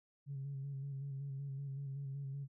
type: tone with vibrato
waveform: sine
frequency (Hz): 138.1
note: C#3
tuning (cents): -6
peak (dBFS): -39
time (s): 0.26-2.48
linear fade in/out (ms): 50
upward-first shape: square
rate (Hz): 5.3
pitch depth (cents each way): 31
effects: tanh soft clip ceiling -36 dBFS